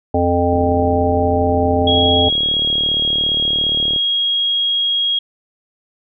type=harmonic tone; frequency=87.31 Hz; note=F2; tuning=in tune; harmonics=1 / 3 / 5 / 7 / 9; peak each=-19 / -19 / -19 / -19 / -19 dBFS; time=0.14-2.29 s; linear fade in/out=5 ms
type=click train; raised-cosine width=2 ms; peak=-15 dBFS; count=129; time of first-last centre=0.53-3.962 s; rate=37.3 Hz
type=tone with pitch glide; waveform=sine; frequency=3310 to 3283 Hz; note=G#7 to G#7; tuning=-6 to -21 cents; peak=-14 dBFS; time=1.87-5.19 s; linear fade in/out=5 ms; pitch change=-15 cents; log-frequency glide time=2.22-2.92 s
effects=none